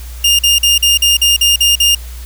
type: tone bursts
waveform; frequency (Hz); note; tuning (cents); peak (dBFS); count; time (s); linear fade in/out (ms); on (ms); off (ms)
sawtooth; 2818; F7; +15; -4; 9; 0.24-1.95; 5; 150; 45
effects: added 60 Hz sine -25 dBFS peak until 2.25 s + white hiss -37 dBFS RMS until 2.25 s